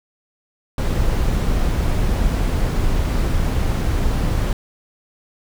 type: noise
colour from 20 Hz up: brown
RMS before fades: -18 dBFS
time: 0.78-4.53 s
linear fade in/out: 2 ms
effects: none